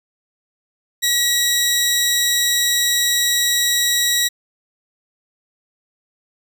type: tone pair together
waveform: 15% pulse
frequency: 1920 / 3840 Hz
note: B6 / B7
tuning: -49 / -49 cents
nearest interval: octave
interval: 1200 cents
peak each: -13 dBFS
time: 1.02-4.29 s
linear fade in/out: 20 ms
effects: none